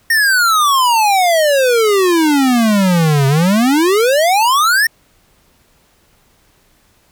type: exponential two-way sweep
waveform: square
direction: down then up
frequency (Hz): 1858 to 133.3 to 1858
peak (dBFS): -10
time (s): 0.1-4.87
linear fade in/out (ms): 5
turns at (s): 3.27
effects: pink hiss -54 dBFS RMS until 7.11 s